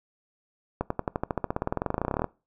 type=accelerating click train; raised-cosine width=1 ms; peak=-12 dBFS; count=29; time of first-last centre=0.81-2.243 s; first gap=94 ms; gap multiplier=0.95; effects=noise-tail reverb RT60 0.3 s tail -22 dB re dry